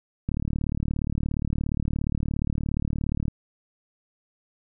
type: click train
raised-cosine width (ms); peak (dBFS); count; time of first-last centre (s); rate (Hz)
5; -14; 112; 0.29-3.282; 37.1
effects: none